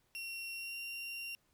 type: tone with pitch glide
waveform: 35% pulse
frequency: 2735 to 2762 Hz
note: F7 to F7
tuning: -37 to -20 cents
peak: -39 dBFS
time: 0.15-1.35 s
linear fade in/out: 0 ms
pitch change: +17 cents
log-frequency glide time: 0.54-0.76 s
effects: pink hiss -75 dBFS RMS until 1.53 s